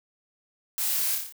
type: noise with echo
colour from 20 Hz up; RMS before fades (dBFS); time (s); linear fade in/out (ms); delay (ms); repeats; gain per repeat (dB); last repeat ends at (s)
blue; -29; 0.78-1.15; 0; 29; 6; -3; 1.324
effects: none